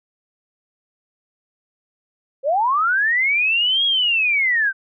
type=linear two-way sweep; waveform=sine; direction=up then down; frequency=510 to 3322 to 1519 Hz; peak=-15 dBFS; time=2.43-4.73 s; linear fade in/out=50 ms; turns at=3.85 s; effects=none